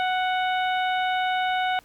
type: harmonic tone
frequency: 740 Hz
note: F#5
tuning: in tune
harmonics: 1 / 2 / 3 / 4 / 5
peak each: -23 / -29 / -33 / -35 / -37 dBFS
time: 0-1.79 s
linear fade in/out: 0 ms
effects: pink hiss -56 dBFS RMS until 1.84 s